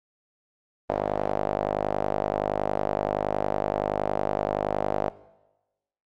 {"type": "tone with band-pass filter", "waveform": "sawtooth", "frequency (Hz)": 50.7, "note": "G#1", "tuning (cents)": -41, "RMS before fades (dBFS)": -27, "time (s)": [0.89, 5.1], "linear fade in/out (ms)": 0, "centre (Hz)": 650, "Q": 3.3, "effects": ["noise-tail reverb RT60 1.0 s tail -19 dB re dry", "Opus 24 kbps"]}